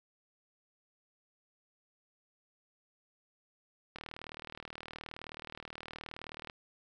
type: click train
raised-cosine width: 0.3 ms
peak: -27 dBFS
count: 100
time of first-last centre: 3.96-6.498 s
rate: 39 Hz
effects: none